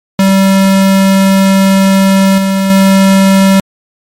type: tone with level steps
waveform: square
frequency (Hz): 193.5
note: G3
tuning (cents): -22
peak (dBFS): -5 / -9 / -4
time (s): 0.19-3.6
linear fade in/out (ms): 2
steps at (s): 2.38 / 2.7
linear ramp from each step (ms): 2
effects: MP3 64 kbps